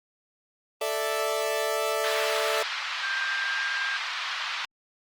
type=chord; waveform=sawtooth; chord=A suspended fourth; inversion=none; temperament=equal; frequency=440 / 587.3 / 659.3 Hz; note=A4 / D5 / E5; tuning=0 / 0 / 0 cents; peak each=-26 dBFS; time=0.81-2.63 s; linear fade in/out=5 ms
type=band-pass noise; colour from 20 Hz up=pink; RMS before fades=-32 dBFS; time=2.04-4.65 s; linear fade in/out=0 ms; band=1100 to 4400 Hz; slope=24 dB/octave
type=tone with pitch glide; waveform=sine; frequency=1583 to 1599.5 Hz; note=G6 to G6; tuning=+17 to +34 cents; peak=-28 dBFS; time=3.03-3.97 s; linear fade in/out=5 ms; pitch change=+17 cents; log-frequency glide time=3.17-3.61 s
effects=Opus 32 kbps